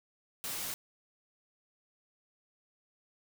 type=noise; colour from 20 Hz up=white; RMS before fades=-38 dBFS; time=0.44-0.74 s; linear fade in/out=0 ms; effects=none